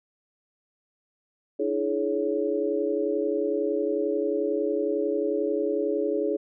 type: tone cluster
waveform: sine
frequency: 299.7 / 330.8 / 422.8 / 557 Hz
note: D4 / E4 / G#4 / C#5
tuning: +35 / +6 / +31 / +8 cents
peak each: -31 / -30 / -26 / -30 dBFS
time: 1.59-6.37 s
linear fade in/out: 10 ms
effects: none